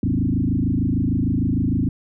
sine tone with frequency modulation, 180.9 Hz, F#3, 39 cents flat, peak -17 dBFS, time 0.03-1.89 s, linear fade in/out 2 ms, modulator 26.6 Hz, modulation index 4.1, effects none

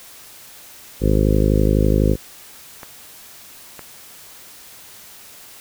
harmonic tone, 52 Hz, G#1, 3 cents sharp, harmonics 1 / 2 / 3 / 4 / 5 / 6 / 7 / 8 / 9 / 10, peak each -17 / -20 / -22 / -23 / -24 / -25 / -25 / -26 / -27 / -27 dBFS, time 1-2.17 s, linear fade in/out 50 ms
clicks, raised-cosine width 0.5 ms, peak -19 dBFS, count 2, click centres 2.832 / 3.793 s
effects white hiss -42 dBFS RMS until 5.6 s

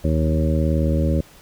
harmonic tone with a mistuned harmonic, 78.3 Hz, D#2, 11 cents sharp, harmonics 1 / 2 / 3 / 4 / 5 / 6 / 7, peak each -19 / -22 / -25 / -27 / -32 / -33 / -27 dBFS, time 0.04-1.21 s, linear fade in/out 5 ms, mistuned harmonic 1, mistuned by -34 cents, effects pink hiss -48 dBFS RMS until 1.41 s

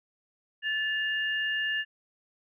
sine tone pair together, 1742 / 2825 Hz, A6 / F7, -18 / +19 cents, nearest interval minor sixth, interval 837 cents, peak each -28 / -32 dBFS, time 0.62-1.85 s, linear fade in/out 50 ms, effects none

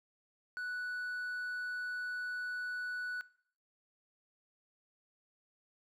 sine tone with hard clipping, 1480 Hz, F#6, in tune, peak -38 dBFS, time 0.57-3.21 s, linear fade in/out 0 ms, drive 3 dB, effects noise-tail reverb RT60 0.6 s tail -20 dB re dry

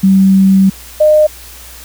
sine tone pair in turn, 192.3 / 610.5 Hz, G3 / D#5, -33 / -33 cents, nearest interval octave + minor sixth, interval 2000 cents, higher second, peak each -4 dBFS, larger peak neither, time 0.03-0.7 / 1-1.27 s, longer first, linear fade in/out 10 ms, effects added 60 Hz sine -36 dBFS peak until 1.84 s + white hiss -34 dBFS RMS until 1.84 s

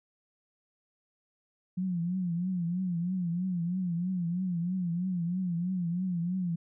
sine tone with vibrato, 177.6 Hz, F3, 29 cents sharp, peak -28 dBFS, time 1.77-6.56 s, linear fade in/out 10 ms, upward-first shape triangle, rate 3.1 Hz, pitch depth 120 cents each way, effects none

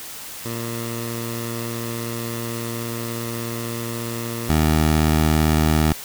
15% pulse tone pair in turn, 116.54 / 77.78 Hz, A#2 / D#2, 0 / 0 cents, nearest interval perfect fifth, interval 700 cents, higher first, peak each -20 / -9 dBFS, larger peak second, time 0.45-4.49 / 4.49-5.93 s, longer first, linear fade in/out 5 ms, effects white hiss -35 dBFS RMS until 6.04 s

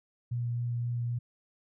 sine tone with vibrato, 119.8 Hz, A#2, 48 cents sharp, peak -29 dBFS, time 0.31-1.19 s, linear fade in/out 10 ms, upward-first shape sine, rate 3.8 Hz, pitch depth 9 cents each way, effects none

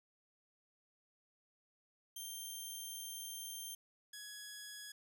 10% pulse tone pair in turn, 3162 / 1675 Hz, G7 / G#6, +14 / +14 cents, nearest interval major seventh, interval 1100 cents, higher first, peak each -36 / -39 dBFS, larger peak first, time 2.16-3.75 / 4.13-4.92 s, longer first, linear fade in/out 5 ms, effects none

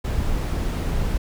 brown noise, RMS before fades -23 dBFS, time 0.04-1.18 s, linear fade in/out 10 ms, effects none

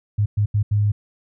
sine tone bursts at uneven times, 103.83 Hz, G#2, in tune, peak -15 dBFS, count 4, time 0.18-0.26 / 0.37-0.46 / 0.54-0.63 / 0.71-0.92 s, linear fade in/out 10 ms, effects none

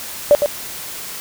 sine tone with echo, 583 Hz, D5, 13 cents flat, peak -5 dBFS, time 0.31-0.35 s, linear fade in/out 0 ms, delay 110 ms, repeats 1, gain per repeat -7 dB, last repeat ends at 0.46 s, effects white hiss -30 dBFS RMS until 1.2 s

